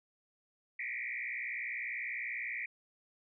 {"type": "tone with frequency modulation", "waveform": "sine", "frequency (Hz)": 2139, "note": "C7", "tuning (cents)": 38, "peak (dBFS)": -36, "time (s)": [0.79, 2.66], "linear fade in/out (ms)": 5, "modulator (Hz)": 60.1, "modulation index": 4.4, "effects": []}